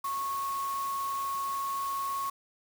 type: tone in noise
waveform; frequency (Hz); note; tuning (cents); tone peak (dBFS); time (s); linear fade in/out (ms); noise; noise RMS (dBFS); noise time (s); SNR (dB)
sine; 1100; C#6; -14; -30; 0.04-2.3; 5; white; -44; 0.04-2.3; +11
effects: none